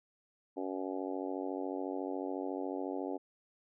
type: harmonic tone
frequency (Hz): 94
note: F#2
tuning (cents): +28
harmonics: 3 / 4 / 5 / 6 / 7 / 8 / 9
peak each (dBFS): -39 / -41 / -43 / -45 / -46 / -47 / -48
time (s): 0.56-3.18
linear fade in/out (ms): 20
effects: none